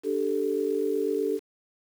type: chord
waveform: sine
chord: D suspended fourth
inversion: none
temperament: equal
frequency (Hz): 293.7 / 392 / 440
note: D4 / G4 / A4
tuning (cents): 0 / 0 / 0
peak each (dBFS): -31 / -28 / -27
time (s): 0.03-1.4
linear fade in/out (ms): 50
effects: 8-bit